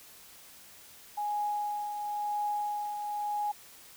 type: tone with tremolo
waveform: sine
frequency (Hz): 830.6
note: G#5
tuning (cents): 0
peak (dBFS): -28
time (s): 1.17-3.52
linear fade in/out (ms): 10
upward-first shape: triangle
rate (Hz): 0.97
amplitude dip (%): 50
effects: white hiss -53 dBFS RMS until 3.96 s